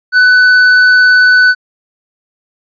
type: tone with hard clipping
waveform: sine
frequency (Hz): 1497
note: F#6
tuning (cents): +20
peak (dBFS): -5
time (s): 0.12-1.55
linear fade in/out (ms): 50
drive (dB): 6
effects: resampled to 11025 Hz